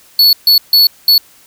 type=tone bursts at uneven times; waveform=square; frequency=4418 Hz; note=C#8; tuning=7 cents flat; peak=-5 dBFS; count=4; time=0.19-0.33 / 0.47-0.58 / 0.73-0.87 / 1.08-1.18 s; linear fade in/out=2 ms; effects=white hiss -45 dBFS RMS until 1.46 s